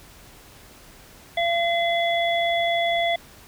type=harmonic tone; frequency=682 Hz; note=F5; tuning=41 cents flat; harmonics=1 / 3 / 5; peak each=-21 / -26 / -28 dBFS; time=1.37-3.16 s; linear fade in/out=5 ms; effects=pink hiss -48 dBFS RMS until 3.47 s